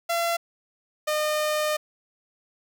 sawtooth tone pair in turn, 680 / 608.4 Hz, F5 / D#5, -46 / -39 cents, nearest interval major second, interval 193 cents, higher first, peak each -19 dBFS, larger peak neither, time 0.09-0.37 / 1.07-1.77 s, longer second, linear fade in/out 10 ms, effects none

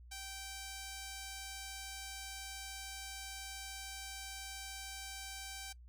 5% pulse tone, 779 Hz, G5, 11 cents flat, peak -33 dBFS, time 0.11-5.73 s, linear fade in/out 10 ms, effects noise-tail reverb RT60 0.1 s tail -21 dB re dry + added 60 Hz sine -53 dBFS peak until 5.88 s

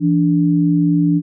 sine tone pair together, 167.64 / 291.6 Hz, E3 / D4, +29 / -12 cents, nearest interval minor seventh, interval 959 cents, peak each -14 dBFS, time 0-1.22 s, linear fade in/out 50 ms, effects none

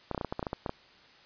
clicks, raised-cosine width 1 ms, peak -18 dBFS, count 12, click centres 0.113 / 0.147 / 0.178 / 0.212 / 0.247 / 0.325 / 0.394 / 0.428 / 0.468 / 0.531 / 0.662 / 0.694 s, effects white hiss -57 dBFS RMS until 1.25 s + resampled to 11025 Hz

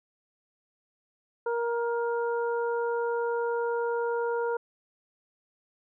harmonic tone, 470.1 Hz, A#4, 15 cents sharp, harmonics 1 / 2 / 3, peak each -27 / -33 / -37 dBFS, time 1.46-4.57 s, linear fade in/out 5 ms, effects none

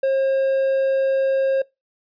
triangle tone, 537 Hz, C5, 45 cents sharp, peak -14 dBFS, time 0.03-1.62 s, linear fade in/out 5 ms, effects noise-tail reverb RT60 0.2 s tail -23 dB re dry + resampled to 11025 Hz

